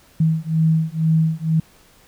sine beating tone pair, 159.2 / 161.3 Hz, D#3 / E3, +40 / -37 cents, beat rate 2.1 Hz, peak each -18 dBFS, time 0.2-1.6 s, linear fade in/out 5 ms, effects pink hiss -52 dBFS RMS until 2.07 s

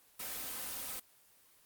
white noise with comb filter, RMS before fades -41 dBFS, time 0.19-1 s, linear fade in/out 10 ms, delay 3.9 ms, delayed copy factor +0.65, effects white hiss -65 dBFS RMS until 1.65 s + Opus 24 kbps

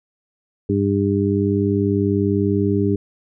harmonic tone, 100.1 Hz, G2, 37 cents sharp, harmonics 1 / 2 / 3 / 4, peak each -21 / -21 / -21 / -21 dBFS, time 0.69-2.96 s, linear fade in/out 5 ms, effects none

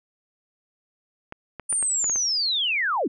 clicks, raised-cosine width 0.5 ms, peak -20 dBFS, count 7, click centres 1.324 / 1.597 / 1.727 / 1.827 / 2.043 / 2.097 / 2.159 s
sine linear sweep, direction down, 9397 to 196 Hz, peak -21 dBFS, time 1.69-3.08 s, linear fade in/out 10 ms
effects none

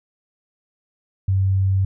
sine tone, 96 Hz, G2, 36 cents flat, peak -15 dBFS, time 1.28-1.85 s, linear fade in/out 5 ms, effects none

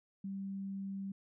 sine tone, 195.3 Hz, G3, 6 cents flat, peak -38 dBFS, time 0.24-1.12 s, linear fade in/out 5 ms, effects none

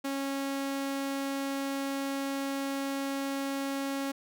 sawtooth tone, 274.8 Hz, C#4, 15 cents flat, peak -27 dBFS, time 0.04-4.12 s, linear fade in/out 10 ms, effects none

